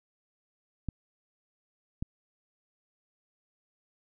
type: clicks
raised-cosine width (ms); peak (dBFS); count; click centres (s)
5; -20; 2; 0.887 / 2.025
effects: none